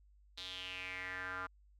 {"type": "tone with band-pass filter sweep", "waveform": "square", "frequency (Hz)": 92.5, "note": "F#2", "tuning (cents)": 0, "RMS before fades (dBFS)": -44, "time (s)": [0.37, 1.47], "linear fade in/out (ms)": 10, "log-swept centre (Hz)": [3900, 1300], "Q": 5.2, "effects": ["added 50 Hz sine -62 dBFS peak until 1.79 s"]}